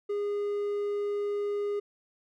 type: tone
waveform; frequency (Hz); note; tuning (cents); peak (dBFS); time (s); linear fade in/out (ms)
triangle; 409.7; G#4; -24; -26; 0.09-1.8; 10
effects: none